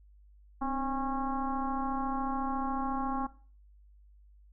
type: tone with frequency modulation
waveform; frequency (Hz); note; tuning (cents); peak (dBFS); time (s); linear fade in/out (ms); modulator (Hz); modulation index
sine; 537; C5; +45; -29; 0.61-3.27; 10; 277; 2.2
effects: noise-tail reverb RT60 0.4 s tail -18 dB re dry + added 50 Hz sine -55 dBFS peak until 4.52 s